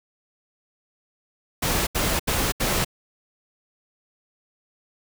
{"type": "noise bursts", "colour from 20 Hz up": "pink", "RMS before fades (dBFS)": -23, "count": 4, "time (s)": [1.62, 2.848], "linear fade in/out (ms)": 10, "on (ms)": 250, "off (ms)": 76, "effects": []}